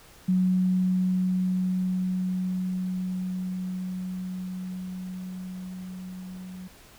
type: tone with level ramp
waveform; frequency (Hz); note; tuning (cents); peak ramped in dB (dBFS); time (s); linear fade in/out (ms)
sine; 184.3; F#3; -7; -19 to -37; 0.28-6.68; 10
effects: pink hiss -52 dBFS RMS until 6.98 s